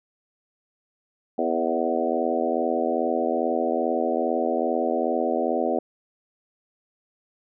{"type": "harmonic tone with a mistuned harmonic", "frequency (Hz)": 82.41, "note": "E2", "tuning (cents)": 0, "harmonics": [3, 4, 5, 6, 7, 8, 9], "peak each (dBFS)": [-29, -29, -29, -29, -29, -29, -29], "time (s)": [1.38, 5.79], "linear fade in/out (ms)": 5, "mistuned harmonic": 8, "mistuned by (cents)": -18, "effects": []}